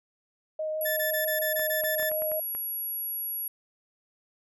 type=tone with vibrato; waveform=sine; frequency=622.3 Hz; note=D#5; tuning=in tune; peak=-28 dBFS; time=0.59-2.4 s; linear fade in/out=5 ms; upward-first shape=sine; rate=6.3 Hz; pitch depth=8 cents each way
type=tone; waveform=sine; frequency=11350 Hz; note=F9; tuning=27 cents sharp; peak=-30 dBFS; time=0.81-3.48 s; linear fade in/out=2 ms
type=tone bursts; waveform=40% pulse; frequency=1754 Hz; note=A6; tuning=6 cents flat; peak=-29 dBFS; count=9; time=0.85-2.098 s; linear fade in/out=10 ms; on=120 ms; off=21 ms
type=clicks; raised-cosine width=0.5 ms; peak=-27 dBFS; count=8; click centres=1.595 / 1.837 / 1.998 / 2.028 / 2.116 / 2.221 / 2.317 / 2.55 s
effects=none